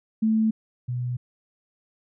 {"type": "tone pair in turn", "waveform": "sine", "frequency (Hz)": [220, 123.47], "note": ["A3", "B2"], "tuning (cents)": [0, 0], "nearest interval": "minor seventh", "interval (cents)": 1000, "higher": "first", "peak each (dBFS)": [-18, -25], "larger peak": "first", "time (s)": [[0.22, 0.51], [0.88, 1.17]], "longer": "neither", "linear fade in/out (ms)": 10, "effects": []}